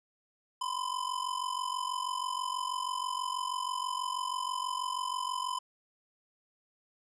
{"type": "ring-modulated tone", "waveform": "square", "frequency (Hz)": 1015, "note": "B5", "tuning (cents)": 47, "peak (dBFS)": -30, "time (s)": [0.61, 5.59], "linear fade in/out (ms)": 2, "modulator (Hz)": 23.1, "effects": ["resampled to 24000 Hz"]}